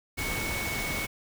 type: tone in noise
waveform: sine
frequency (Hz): 2217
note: C#7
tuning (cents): 0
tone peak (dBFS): -33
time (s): 0.17-1.07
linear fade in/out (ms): 20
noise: pink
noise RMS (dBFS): -33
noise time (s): 0.17-1.07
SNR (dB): -3
effects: none